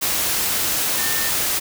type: tone in noise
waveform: sine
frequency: 1800 Hz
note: A6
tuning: 39 cents sharp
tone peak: -28 dBFS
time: 0.97-1.3 s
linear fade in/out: 20 ms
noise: white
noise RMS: -21 dBFS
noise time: 0.01-1.6 s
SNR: -10 dB
effects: none